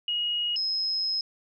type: tone pair in turn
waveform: sine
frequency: 2887 / 5131 Hz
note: F#7 / E8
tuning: -43 / -48 cents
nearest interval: minor seventh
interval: 995 cents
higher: second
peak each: -25 dBFS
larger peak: neither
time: 0.08-0.56 / 0.56-1.21 s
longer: second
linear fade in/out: 2 ms
effects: none

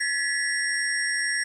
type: tone cluster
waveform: sine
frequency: 1711 / 1882 / 1964 / 5560 / 8510 Hz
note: A6 / A#6 / B6 / F8 / C9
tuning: -49 / +16 / -10 / -9 / +28 cents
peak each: -27 / -34 / -28 / -31 / -32 dBFS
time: 0-1.44 s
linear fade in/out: 10 ms
effects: tanh soft clip ceiling -12 dBFS + 9-bit

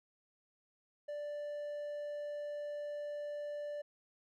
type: tone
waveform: triangle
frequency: 587.3 Hz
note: D5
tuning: in tune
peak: -37 dBFS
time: 1.08-3.82 s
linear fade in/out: 10 ms
effects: none

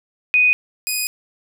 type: tone pair in turn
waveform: sine / 10% pulse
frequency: 2489 / 2489 Hz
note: D#7 / D#7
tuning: 0 / 0 cents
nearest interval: unison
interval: 0 cents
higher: neither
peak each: -11 dBFS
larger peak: neither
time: 0.34-0.53 / 0.87-1.07 s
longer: second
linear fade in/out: 0 ms
effects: none

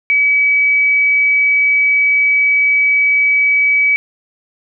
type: tone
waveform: sine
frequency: 2281 Hz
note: C#7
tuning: 49 cents sharp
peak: -9 dBFS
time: 0.1-3.96 s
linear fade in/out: 0 ms
effects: none

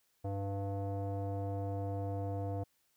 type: tone with low-pass filter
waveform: square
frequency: 98.9 Hz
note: G2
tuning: 16 cents sharp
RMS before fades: -37 dBFS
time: 0.24-2.64 s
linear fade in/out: 10 ms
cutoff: 640 Hz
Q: 3.8
effects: white hiss -75 dBFS RMS until 2.96 s

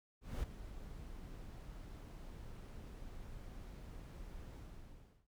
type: noise with ADSR envelope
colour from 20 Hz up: brown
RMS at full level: -38 dBFS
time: 0.21-5.27 s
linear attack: 220 ms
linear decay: 11 ms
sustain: -12 dB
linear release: 690 ms
effects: none

